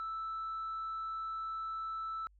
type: tone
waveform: sine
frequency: 1318.5 Hz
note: E6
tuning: in tune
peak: -35 dBFS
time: 0-2.27 s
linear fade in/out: 0 ms
effects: tanh soft clip ceiling -34 dBFS + added 50 Hz sine -61 dBFS peak until 2.39 s